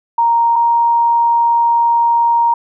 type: tone pair in turn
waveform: sine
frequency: 932.3 / 935.7 Hz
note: A#5 / A#5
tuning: 0 / +6 cents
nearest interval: unison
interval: 6 cents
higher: second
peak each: -9 dBFS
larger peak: neither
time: 0.18-0.56 / 0.56-2.54 s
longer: second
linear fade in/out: 5 ms
effects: none